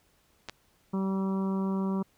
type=clicks; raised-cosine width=0.2 ms; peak=-20 dBFS; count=2; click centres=0.487 / 0.496 s
type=harmonic tone; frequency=192.6 Hz; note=G3; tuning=30 cents flat; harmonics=1 / 2 / 3 / 4 / 5 / 6 / 7; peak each=-27 / -36 / -44 / -49 / -41 / -44 / -52 dBFS; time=0.93-2.03 s; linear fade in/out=10 ms
effects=pink hiss -67 dBFS RMS until 2.17 s